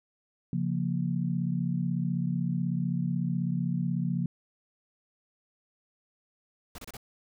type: chord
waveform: sine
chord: Bb minor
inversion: first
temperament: equal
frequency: 138.59 / 174.61 / 233.1 Hz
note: Db3 / F3 / Bb3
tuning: 0 / 0 / 0 cents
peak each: -31 / -29 / -34 dBFS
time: 0.53-4.26 s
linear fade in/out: 2 ms
type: noise bursts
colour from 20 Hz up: pink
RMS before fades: -43 dBFS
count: 4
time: 6.75-6.969 s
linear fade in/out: 2 ms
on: 33 ms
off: 29 ms
effects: none